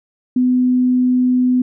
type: tone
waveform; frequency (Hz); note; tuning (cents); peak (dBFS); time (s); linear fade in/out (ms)
sine; 251.4; B3; +31; -11; 0.36-1.62; 5
effects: none